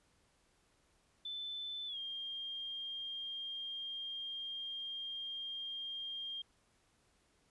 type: tone with pitch glide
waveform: sine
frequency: 3520 to 3209 Hz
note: A7 to G7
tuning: 0 to +40 cents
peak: -40 dBFS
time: 1.25-6.42 s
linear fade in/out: 5 ms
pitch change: -160 cents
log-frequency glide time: 1.87-1.98 s
effects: pink hiss -73 dBFS RMS until 7.5 s + resampled to 24000 Hz